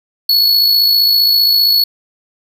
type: tone with amplitude modulation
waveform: square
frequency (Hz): 4393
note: C#8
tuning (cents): -16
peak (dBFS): -7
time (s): 0.29-1.84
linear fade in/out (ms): 5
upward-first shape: sine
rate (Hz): 55.2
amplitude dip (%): 40
effects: none